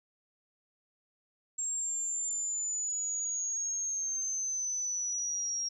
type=linear sweep; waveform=sine; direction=down; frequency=7520 to 5600 Hz; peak=-31 dBFS; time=1.58-5.69 s; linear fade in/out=10 ms; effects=12-bit